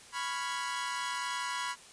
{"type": "chord", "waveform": "sawtooth", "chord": "C# dominant seventh", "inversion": "third", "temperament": "equal", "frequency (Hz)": [987.8, 1108.7, 1396.9, 1661.2], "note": ["B5", "C#6", "E#6", "G#6"], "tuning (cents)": [0, 0, 0, 0], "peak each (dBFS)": [-32, -37, -38, -38], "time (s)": [0.12, 1.76], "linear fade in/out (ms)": 50, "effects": ["white hiss -53 dBFS RMS until 1.92 s", "resampled to 22050 Hz"]}